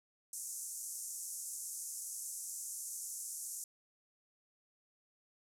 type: band-pass noise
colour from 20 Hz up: pink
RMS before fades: -44 dBFS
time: 0.33-3.64 s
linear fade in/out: 2 ms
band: 6200 to 12000 Hz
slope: 48 dB/octave
effects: none

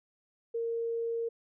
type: tone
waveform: sine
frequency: 461.9 Hz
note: A#4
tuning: 16 cents flat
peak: -30 dBFS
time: 0.54-1.29 s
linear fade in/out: 10 ms
effects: none

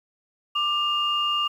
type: tone pair together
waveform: sine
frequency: 1186.1 / 2821 Hz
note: D6 / F7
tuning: +17 / +17 cents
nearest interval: octave + minor third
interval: 1500 cents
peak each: -24 / -23 dBFS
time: 0.55-1.48 s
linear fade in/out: 10 ms
effects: tanh soft clip ceiling -13 dBFS + 9-bit

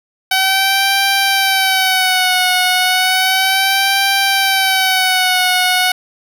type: tone with vibrato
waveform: 10% pulse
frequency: 758 Hz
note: F#5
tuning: 42 cents sharp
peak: -3 dBFS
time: 0.31-5.92 s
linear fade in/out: 5 ms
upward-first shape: sine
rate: 0.33 Hz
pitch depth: 61 cents each way
effects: none

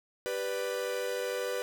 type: chord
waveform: 45% pulse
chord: G major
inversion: none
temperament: equal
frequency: 392 / 493.9 / 587.3 Hz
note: G4 / B4 / D5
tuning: 0 / 0 / 0 cents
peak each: -38 / -33 / -39 dBFS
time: 0.26-1.62 s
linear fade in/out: 0 ms
effects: none

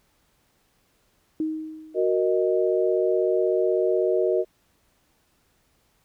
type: tone with exponential decay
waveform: sine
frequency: 313.8 Hz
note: D#4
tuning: 15 cents sharp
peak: -21 dBFS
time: 1.4-2.32 s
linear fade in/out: 2 ms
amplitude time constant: 200 ms
type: chord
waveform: sine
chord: D# minor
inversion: first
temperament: equal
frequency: 370 / 466.2 / 622.3 Hz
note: F#4 / A#4 / D#5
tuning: 0 / 0 / 0 cents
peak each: -22 / -24 / -25 dBFS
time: 1.94-4.45 s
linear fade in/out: 50 ms
effects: pink hiss -66 dBFS RMS until 6.04 s

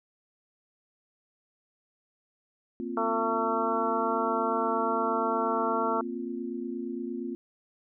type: chord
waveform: sine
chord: Bb suspended second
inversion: none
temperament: equal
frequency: 233.1 / 261.6 / 349.2 Hz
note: Bb3 / C4 / F4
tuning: 0 / 0 / 0 cents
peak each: -36 dBFS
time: 2.8-7.35 s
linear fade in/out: 0 ms
type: harmonic tone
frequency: 225.1 Hz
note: A3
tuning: 40 cents sharp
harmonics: 2 / 3 / 4 / 5 / 6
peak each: -32 / -32 / -32 / -32 / -32 dBFS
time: 2.97-6.01 s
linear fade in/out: 2 ms
effects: none

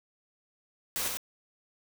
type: noise with echo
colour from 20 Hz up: white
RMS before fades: -32 dBFS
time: 0.96-1.08 s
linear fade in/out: 0 ms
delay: 91 ms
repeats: 1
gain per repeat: -3 dB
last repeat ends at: 1.171 s
effects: none

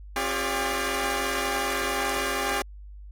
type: tone cluster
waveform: 10% pulse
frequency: 267.3 / 353.1 / 402 / 577 Hz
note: C4 / F4 / G4 / D5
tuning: +37 / +19 / +44 / -31 cents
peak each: -24 / -25 / -20 / -24 dBFS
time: 0.16-2.62 s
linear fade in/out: 2 ms
effects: added 50 Hz sine -40 dBFS peak until 3.11 s + AAC 64 kbps

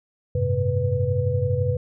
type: tone cluster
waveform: sine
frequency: 93.4 / 105.3 / 131.3 / 495.2 Hz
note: F#2 / G#2 / C3 / B4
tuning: +17 / +24 / +6 / +5 cents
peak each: -25 dBFS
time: 0.35-1.77 s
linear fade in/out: 5 ms
effects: none

